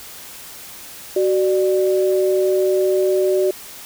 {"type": "tone pair together", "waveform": "sine", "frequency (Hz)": [375.1, 595.4], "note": ["F#4", "D5"], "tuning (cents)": [24, 24], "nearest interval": "minor sixth", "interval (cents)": 800, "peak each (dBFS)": [-15, -20], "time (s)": [1.16, 3.51], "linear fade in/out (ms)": 5, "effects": ["white hiss -37 dBFS RMS until 3.85 s"]}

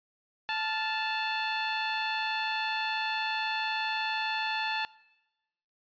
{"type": "tone pair together", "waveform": "15% pulse", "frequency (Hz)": [875.9, 1396.9], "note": ["A5", "F6"], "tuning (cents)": [-8, 0], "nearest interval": "minor sixth", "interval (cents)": 808, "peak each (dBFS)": [-23, -33], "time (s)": [0.49, 4.85], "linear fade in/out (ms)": 0, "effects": ["noise-tail reverb RT60 1.0 s tail -21 dB re dry", "resampled to 11025 Hz"]}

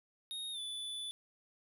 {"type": "tone with pitch glide", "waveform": "square", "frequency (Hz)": [3729, 3479], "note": ["A#7", "A7"], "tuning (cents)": [0, -20], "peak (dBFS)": -40, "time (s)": [0.31, 1.11], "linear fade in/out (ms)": 0, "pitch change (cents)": -120, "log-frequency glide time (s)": [0.52, 0.59], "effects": ["13-bit"]}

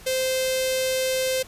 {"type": "tone with notch filter", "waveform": "sawtooth", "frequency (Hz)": 520, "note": "C5", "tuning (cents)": -11, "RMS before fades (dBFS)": -24, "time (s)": [0.06, 1.43], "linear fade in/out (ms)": 10, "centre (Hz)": 1100, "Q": 0.52, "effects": ["pink hiss -46 dBFS RMS until 1.47 s", "resampled to 32000 Hz"]}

